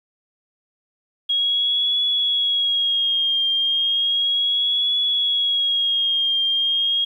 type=tone with vibrato; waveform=sine; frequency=3292 Hz; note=G#7; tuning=16 cents flat; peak=-17 dBFS; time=1.29-7.05 s; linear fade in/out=10 ms; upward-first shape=triangle; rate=0.34 Hz; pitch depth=52 cents each way; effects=9-bit